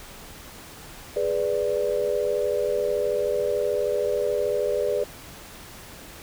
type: chord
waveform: sine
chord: G# diminished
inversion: none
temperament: equal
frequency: 415.3 / 493.9 / 587.3 Hz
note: G#4 / B4 / D5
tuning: 0 / 0 / 0 cents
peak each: -26 dBFS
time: 1.16-5.04 s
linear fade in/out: 5 ms
effects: pink hiss -43 dBFS RMS until 6.22 s